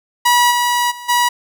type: tone with level steps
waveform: sawtooth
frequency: 969 Hz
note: B5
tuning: 33 cents flat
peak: -6 / -10 / -26 / -8 dBFS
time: 0.25-1.29 s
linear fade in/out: 10 ms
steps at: 0.5 / 0.9 / 1.08 s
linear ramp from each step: 20 ms
effects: none